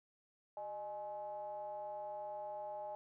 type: ring-modulated tone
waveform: triangle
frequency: 114.1 Hz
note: A#2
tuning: 37 cents flat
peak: -37 dBFS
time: 0.57-2.95 s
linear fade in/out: 0 ms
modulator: 726 Hz
effects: none